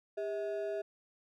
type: ring-modulated tone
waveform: triangle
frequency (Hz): 523.3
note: C5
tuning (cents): 0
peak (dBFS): -29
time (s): 0.17-0.82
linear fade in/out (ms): 10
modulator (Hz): 121
effects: none